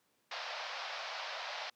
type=band-pass noise; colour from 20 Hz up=pink; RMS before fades=-42 dBFS; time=0.31-1.7 s; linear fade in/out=5 ms; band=580 to 5300 Hz; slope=48 dB/octave; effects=pink hiss -75 dBFS RMS until 1.75 s + high-pass 200 Hz 12 dB/octave